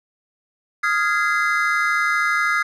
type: chord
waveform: triangle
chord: F minor seventh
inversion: third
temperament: equal with one note detuned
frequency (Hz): 1244.5 / 1396.9 / 1661.2 / 2057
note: Eb6 / F6 / Ab6 / C7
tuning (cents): 0 / 0 / 0 / -30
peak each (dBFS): -21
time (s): 0.83-2.63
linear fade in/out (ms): 10
effects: none